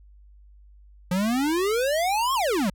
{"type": "exponential two-way sweep", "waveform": "square", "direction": "up then down", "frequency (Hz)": [174.61, 1108.7, 174.61], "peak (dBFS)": -22, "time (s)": [1.11, 2.7], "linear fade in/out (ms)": 5, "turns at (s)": 2.34, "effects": ["added 50 Hz sine -48 dBFS peak until 2.74 s"]}